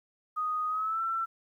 sine tone with pitch glide, 1244.5 to 1341.5 Hz, D#6 to E6, 0 to +30 cents, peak -28 dBFS, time 0.36-1.26 s, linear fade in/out 20 ms, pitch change +130 cents, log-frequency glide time 0.68-1.02 s, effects 11-bit

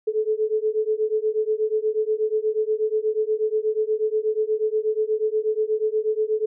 sine beating tone pair, 428.8 / 437.1 Hz, A4 / A4, -45 / -11 cents, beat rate 8.3 Hz, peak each -23 dBFS, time 0.07-6.46 s, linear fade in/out 10 ms, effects none

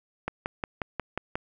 click train, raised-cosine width 0.5 ms, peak -14 dBFS, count 7, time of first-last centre 0.28-1.355 s, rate 5.58 Hz, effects none

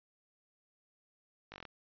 slowing click train, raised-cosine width 0.3 ms, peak -30 dBFS, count 7, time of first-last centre 1.52-1.653 s, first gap 19 ms, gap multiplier 1.06, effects resampled to 11025 Hz

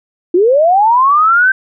sine linear sweep, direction up, 333.1 to 1568 Hz, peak -6 dBFS, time 0.34-1.52 s, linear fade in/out 5 ms, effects none

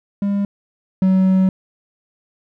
triangle tone pair in turn, 200.8 / 188.46 Hz, G3 / F#3, +42 / +32 cents, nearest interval minor second, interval 110 cents, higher first, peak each -14 / -9 dBFS, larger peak second, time 0.22-0.45 / 1.02-1.49 s, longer second, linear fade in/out 2 ms, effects none

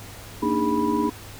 sine tone cluster, 231.3 / 289.6 / 308.6 / 410.2 / 983 Hz, A#3 / D4 / D#4 / G#4 / B5, -13 / -24 / -14 / -21 / -8 cents, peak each -26 / -27 / -25 / -27 / -26 dBFS, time 0.42-1.1 s, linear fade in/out 10 ms, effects added 100 Hz sine -43 dBFS peak until 1.39 s + pink hiss -42 dBFS RMS until 1.39 s

